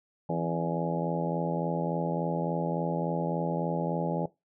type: harmonic tone with a mistuned harmonic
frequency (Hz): 83.5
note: E2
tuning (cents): +23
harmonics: 2 / 3 / 4 / 5 / 6 / 7 / 8 / 9 / 10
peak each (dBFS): -31 / -38 / -38 / -38 / -36 / -35 / -40 / -46 / -36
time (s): 0.29-4.26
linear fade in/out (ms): 5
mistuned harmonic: 3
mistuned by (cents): +66
effects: noise-tail reverb RT60 0.2 s tail -19 dB re dry

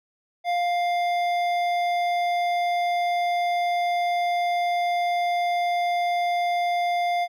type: tone with hard clipping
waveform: sine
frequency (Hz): 701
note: F5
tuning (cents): +6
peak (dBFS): -23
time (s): 0.44-7.28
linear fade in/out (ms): 50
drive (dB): 11
effects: none

